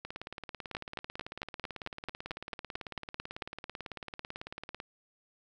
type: two click trains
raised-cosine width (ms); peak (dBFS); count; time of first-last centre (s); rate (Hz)
0.3; -20 / -24; 13 / 87; 0.75-3.423 / 0.05-4.801; 4.49 / 18.1
effects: none